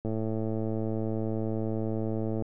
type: click train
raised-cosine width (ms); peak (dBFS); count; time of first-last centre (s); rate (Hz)
2; -19; 262; 0.05-2.423; 110
effects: none